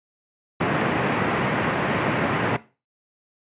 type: band-pass noise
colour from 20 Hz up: pink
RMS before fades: -23 dBFS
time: 0.6-2.57 s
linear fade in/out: 10 ms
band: 120 to 2400 Hz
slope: 24 dB/octave
effects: noise-tail reverb RT60 0.3 s tail -17 dB re dry + resampled to 8000 Hz